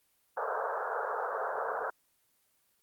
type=band-pass noise; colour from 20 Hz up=pink; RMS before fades=-34 dBFS; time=0.37-1.9 s; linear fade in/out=2 ms; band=430 to 1600 Hz; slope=96 dB/octave; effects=white hiss -72 dBFS RMS until 2.82 s + Opus 24 kbps